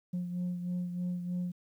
sine beating tone pair, 177.8 / 181 Hz, F3 / F#3, +31 / -38 cents, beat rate 3.2 Hz, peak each -31 / -39 dBFS, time 0.13-1.52 s, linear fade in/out 10 ms, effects tanh soft clip ceiling -29 dBFS + 11-bit

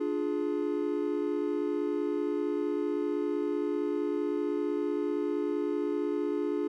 triangle chord, D diminished, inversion none, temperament equal with one note detuned, 293.7 / 349.2 / 419.6 Hz, D4 / F4 / Ab4, 0 / 0 / +18 cents, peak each -30 / -31 / -30 dBFS, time 0-6.68 s, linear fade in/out 10 ms, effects none

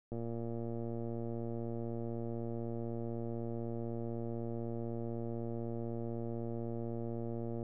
click train, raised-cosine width 2 ms, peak -28 dBFS, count 872, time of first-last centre 0.12-7.629 s, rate 116 Hz, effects none

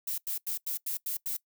violet noise bursts, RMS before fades -33 dBFS, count 7, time 0.07-1.368 s, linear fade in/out 5 ms, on 110 ms, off 88 ms, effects noise-tail reverb RT60 0.1 s tail -21 dB re dry

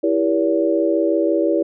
sine chord, E diminished seventh, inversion none, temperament just, 329.6 / 395.6 / 474.7 / 569.6 Hz, E4 / G4 / Bb4 / Db5, 0 / +16 / +31 / +47 cents, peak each -18 / -22 / -23 / -20 dBFS, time 0.03-1.63 s, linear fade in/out 10 ms, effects none

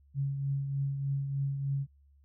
sine tone with tremolo, 138.59 Hz, C#3, in tune, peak -27 dBFS, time 0.14-1.87 s, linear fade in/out 50 ms, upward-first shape triangle, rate 3.3 Hz, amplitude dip 50%, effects added 70 Hz sine -59 dBFS peak until 2.24 s

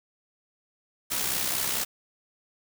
white noise with amplitude modulation, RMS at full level -26 dBFS, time 1.1-1.85 s, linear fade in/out 20 ms, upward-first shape sine, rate 64.6 Hz, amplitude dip 50%, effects none

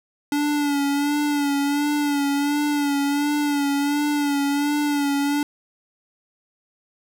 square tone with vibrato, 288 Hz, D4, 34 cents flat, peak -20 dBFS, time 0.32-5.43 s, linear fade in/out 2 ms, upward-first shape sine, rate 1.4 Hz, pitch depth 40 cents each way, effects none

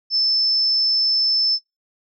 sine tone, 5274 Hz, E8, in tune, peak -16 dBFS, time 0.1-1.59 s, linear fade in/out 50 ms, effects noise-tail reverb RT60 0.2 s tail -19 dB re dry

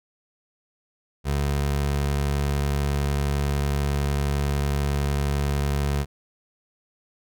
25% pulse tone, 71 Hz, C#2, 42 cents sharp, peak -18 dBFS, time 1.24-6.06 s, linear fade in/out 50 ms, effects none

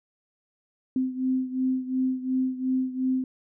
sine beating tone pair, 258 / 260.8 Hz, C4 / C4, -24 / -5 cents, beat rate 2.8 Hz, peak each -25 / -29 dBFS, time 0.96-3.24 s, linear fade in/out 2 ms, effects none

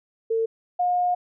sine tone pair in turn, 450.9 / 715.8 Hz, A4 / F5, +42 / +42 cents, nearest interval minor sixth, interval 800 cents, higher second, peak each -20 / -19 dBFS, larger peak second, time 0.3-0.46 / 0.79-1.15 s, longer second, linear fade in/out 10 ms, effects none

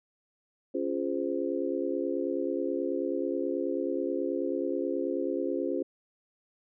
sine chord, Db major seventh, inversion none, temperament just, 277.2 / 346.5 / 415.8 / 519.7 Hz, Db4 / F4 / Ab4 / C5, 0 / -14 / +2 / -12 cents, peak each -33 / -32 / -35 / -34 dBFS, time 0.74-5.83 s, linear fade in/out 10 ms, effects none

